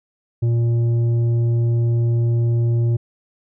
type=tone with tanh clipping; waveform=sine; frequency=117.3 Hz; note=A#2; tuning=11 cents sharp; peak=-16 dBFS; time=0.42-2.97 s; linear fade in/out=10 ms; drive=7 dB; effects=none